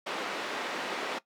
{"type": "band-pass noise", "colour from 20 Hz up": "pink", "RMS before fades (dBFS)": -35, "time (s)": [0.06, 1.19], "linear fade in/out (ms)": 10, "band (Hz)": [360, 3300], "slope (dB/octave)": 12, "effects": ["noise-tail reverb RT60 0.1 s tail -17 dB re dry", "high-pass 200 Hz 12 dB/octave"]}